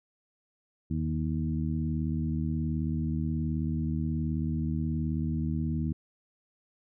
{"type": "harmonic tone with a mistuned harmonic", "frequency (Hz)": 78.7, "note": "D#2", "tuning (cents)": 20, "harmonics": [1, 2, 3, 4], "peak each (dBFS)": [-32, -31, -33, -38], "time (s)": [0.9, 5.93], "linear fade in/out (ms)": 10, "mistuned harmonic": 1, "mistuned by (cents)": 56, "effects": []}